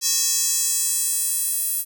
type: tone with high-pass filter sweep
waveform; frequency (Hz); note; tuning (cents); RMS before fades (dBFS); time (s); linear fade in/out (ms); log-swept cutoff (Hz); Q
square; 367.3; F#4; -13; -22; 0.01-1.85; 50; 6000 to 11000; 2.4
effects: none